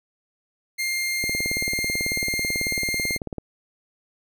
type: tone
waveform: sawtooth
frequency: 2113 Hz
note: C7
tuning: 16 cents sharp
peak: -20 dBFS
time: 0.78-3.18 s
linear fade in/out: 20 ms
type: click train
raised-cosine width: 2 ms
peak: -17 dBFS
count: 40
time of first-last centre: 1.24-3.383 s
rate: 18.2 Hz
effects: none